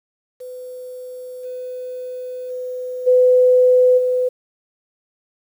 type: tone with level steps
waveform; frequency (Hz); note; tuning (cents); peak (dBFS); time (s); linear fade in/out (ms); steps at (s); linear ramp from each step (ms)
sine; 503; B4; +32; -30 / -26 / -24 / -9 / -15; 0.4-4.29; 10; 1.43 / 2.49 / 3.06 / 3.97; 20
effects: 8-bit